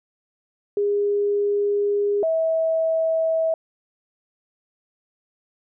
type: tone pair in turn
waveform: sine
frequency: 408.2 / 648 Hz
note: G#4 / E5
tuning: -30 / -30 cents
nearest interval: minor sixth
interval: 800 cents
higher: second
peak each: -18 dBFS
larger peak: neither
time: 0.77-2.23 / 2.23-3.54 s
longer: first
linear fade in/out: 2 ms
effects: none